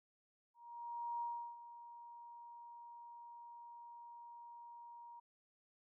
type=tone with ADSR envelope; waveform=sine; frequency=945 Hz; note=A#5; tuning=23 cents sharp; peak=-38 dBFS; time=0.54-5.2 s; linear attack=670 ms; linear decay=350 ms; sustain=-14 dB; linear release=9 ms; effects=none